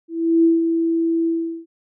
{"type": "tone with ADSR envelope", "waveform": "sine", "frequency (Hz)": 330.7, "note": "E4", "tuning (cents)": 6, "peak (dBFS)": -10, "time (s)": [0.08, 1.66], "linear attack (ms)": 360, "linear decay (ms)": 170, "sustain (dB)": -6, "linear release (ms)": 390, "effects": []}